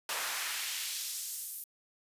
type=noise with high-pass filter sweep; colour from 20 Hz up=pink; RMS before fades=-37 dBFS; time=0.09-1.64 s; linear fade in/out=2 ms; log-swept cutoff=840 to 12000 Hz; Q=0.95; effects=resampled to 32000 Hz